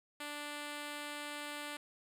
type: tone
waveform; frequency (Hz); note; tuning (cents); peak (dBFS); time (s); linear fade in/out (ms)
5% pulse; 293.7; D4; 0; -30; 0.2-1.77; 5
effects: resampled to 32000 Hz